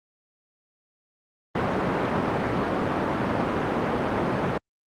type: band-pass noise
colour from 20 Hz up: pink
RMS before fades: -25 dBFS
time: 1.55-4.58 s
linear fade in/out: 5 ms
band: 150 to 1400 Hz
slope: 12 dB/octave
effects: Opus 32 kbps